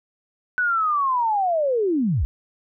sine linear sweep, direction down, 1500 to 49 Hz, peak -18 dBFS, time 0.58-2.25 s, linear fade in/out 0 ms, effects none

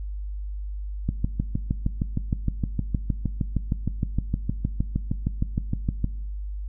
click train, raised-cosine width 5 ms, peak -11 dBFS, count 33, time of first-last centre 1.09-6.044 s, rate 6.46 Hz, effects noise-tail reverb RT60 0.9 s tail -19 dB re dry + added 50 Hz sine -29 dBFS peak until 6.68 s

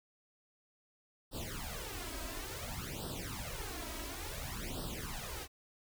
pink noise with flanger, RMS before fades -42 dBFS, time 1.31-5.48 s, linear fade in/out 50 ms, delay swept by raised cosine 0.22 to 3.12 ms, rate 0.57 Hz, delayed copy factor +1, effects none

